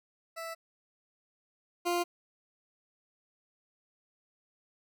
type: tone pair in turn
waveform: 20% pulse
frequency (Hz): 659.3 / 349.3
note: E5 / F4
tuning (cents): 0 / 0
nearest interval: major seventh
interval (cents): 1100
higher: first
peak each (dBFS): -33 / -23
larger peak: second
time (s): 0.36-0.55 / 1.85-2.04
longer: neither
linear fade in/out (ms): 20
effects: none